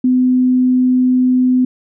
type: tone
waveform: sine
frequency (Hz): 253.4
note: B3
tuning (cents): +45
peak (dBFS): -9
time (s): 0.04-1.65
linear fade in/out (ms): 5
effects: none